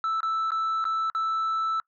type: tone with dropouts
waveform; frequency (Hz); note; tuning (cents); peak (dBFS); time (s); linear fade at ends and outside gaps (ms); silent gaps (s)
sine; 1318.5; E6; 0; -21; 0.04-1.8; 1; 0.205-0.23 / 0.506-0.518 / 0.842-0.852 / 1.1-1.149
effects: noise-tail reverb RT60 0.1 s tail -24 dB re dry + tanh soft clip ceiling -23 dBFS